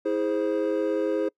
triangle chord, E augmented, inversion none, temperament equal with one note detuned, 324 / 415.3 / 523.3 Hz, E4 / G#4 / B#4, -30 / 0 / 0 cents, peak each -25 dBFS, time 0.05-1.29 s, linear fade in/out 10 ms, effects noise-tail reverb RT60 0.1 s tail -26 dB re dry + tanh soft clip ceiling -13 dBFS

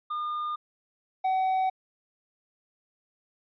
triangle tone pair in turn, 1213 / 754.9 Hz, D#6 / F#5, -44 / +35 cents, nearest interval minor sixth, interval 821 cents, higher first, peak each -27 / -21 dBFS, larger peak second, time 0.1-0.56 / 1.24-1.7 s, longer neither, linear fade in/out 10 ms, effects resampled to 11025 Hz

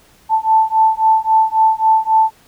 sine beating tone pair, 880 / 883.7 Hz, A5 / A5, 0 / +7 cents, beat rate 3.7 Hz, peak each -13 dBFS, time 0.29-2.31 s, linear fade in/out 50 ms, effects pink hiss -50 dBFS RMS until 2.47 s

